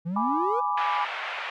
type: exponential sweep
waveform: triangle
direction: up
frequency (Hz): 161.7 to 515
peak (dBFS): -25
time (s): 0.05-0.61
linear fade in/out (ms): 20
type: chord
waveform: sine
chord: G# diminished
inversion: none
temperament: equal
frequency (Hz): 830.6 / 987.8 / 1174.7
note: G#5 / B5 / D6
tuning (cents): 0 / 0 / 0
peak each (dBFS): -28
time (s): 0.16-1.05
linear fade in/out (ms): 5
type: band-pass noise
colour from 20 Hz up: white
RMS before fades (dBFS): -33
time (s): 0.77-1.5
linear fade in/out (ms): 5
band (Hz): 650 to 2600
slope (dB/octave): 24
effects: none